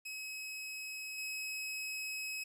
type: tone with level steps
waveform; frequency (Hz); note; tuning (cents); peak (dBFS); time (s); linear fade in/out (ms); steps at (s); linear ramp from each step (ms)
sawtooth; 2557; D#7; +47; -38 / -35; 0.05-2.44; 10; 1.18; 2
effects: resampled to 32000 Hz + 11-bit